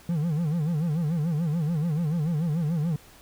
triangle tone with vibrato, 160 Hz, D#3, 49 cents sharp, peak -21 dBFS, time 0.09-2.96 s, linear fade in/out 2 ms, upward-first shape sine, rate 6.9 Hz, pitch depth 160 cents each way, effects pink hiss -52 dBFS RMS until 3.21 s

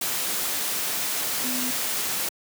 sine tone in noise, 251.4 Hz, B3, 31 cents sharp, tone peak -30 dBFS, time 1.44-1.71 s, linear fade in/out 5 ms, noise white, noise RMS -27 dBFS, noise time 0.01-2.29 s, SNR -6 dB, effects high-pass 150 Hz 12 dB/octave

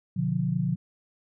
sine chord, B diminished, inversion none, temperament just, 123.47 / 148.16 / 177.8 Hz, B2 / D3 / F3, 0 / +16 / +31 cents, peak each -30 / -28 / -27 dBFS, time 0.16-0.76 s, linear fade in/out 10 ms, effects none

